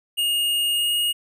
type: tone with pitch glide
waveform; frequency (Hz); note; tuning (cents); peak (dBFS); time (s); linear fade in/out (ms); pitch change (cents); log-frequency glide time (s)
square; 2850 to 2868; F7 to F7; +34 to +45; -20; 0.17-1.13; 20; +11; 0.74-0.96
effects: none